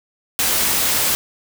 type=noise; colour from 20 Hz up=white; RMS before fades=-18 dBFS; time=0.39-1.15 s; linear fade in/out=0 ms; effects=none